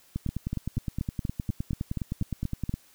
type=two click trains; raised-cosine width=5 ms; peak=-17 / -17 dBFS; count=26 / 11; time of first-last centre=0.16-2.74 / 0.29-2.694 s; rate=9.69 / 4.16 Hz; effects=white hiss -59 dBFS RMS until 2.94 s

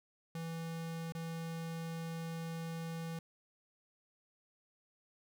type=tone with dropouts; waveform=square; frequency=164.81 Hz; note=E3; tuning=in tune; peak=-40 dBFS; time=0.35-3.19 s; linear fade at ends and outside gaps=2 ms; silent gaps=1.122-1.15 s; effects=none

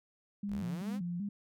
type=tone with vibrato; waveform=sine; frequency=188 Hz; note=F#3; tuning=28 cents sharp; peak=-34 dBFS; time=0.43-1.29 s; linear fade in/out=5 ms; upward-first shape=square; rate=2.6 Hz; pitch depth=130 cents each way
type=linear sweep; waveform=sawtooth; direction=up; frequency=32.38 to 277.2 Hz; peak=-39 dBFS; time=0.48-1 s; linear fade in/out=50 ms
effects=none

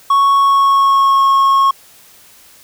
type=tone with pitch glide; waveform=triangle; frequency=1108.7 to 1091.5 Hz; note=C#6 to C#6; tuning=0 to -27 cents; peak=-6 dBFS; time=0.1-1.71 s; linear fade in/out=5 ms; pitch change=-27 cents; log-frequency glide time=0.35-1.21 s; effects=white hiss -44 dBFS RMS until 2.63 s

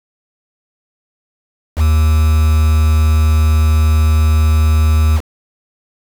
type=tone with quantisation; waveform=triangle; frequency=77.78 Hz; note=D#2; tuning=in tune; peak=-6 dBFS; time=1.76-5.21 s; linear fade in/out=50 ms; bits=4; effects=none

